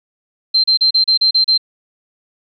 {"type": "tone bursts", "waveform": "sine", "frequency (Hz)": 4132, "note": "C8", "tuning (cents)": -22, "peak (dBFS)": -9, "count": 8, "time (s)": [0.54, 1.578], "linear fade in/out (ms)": 10, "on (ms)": 100, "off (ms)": 34, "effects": []}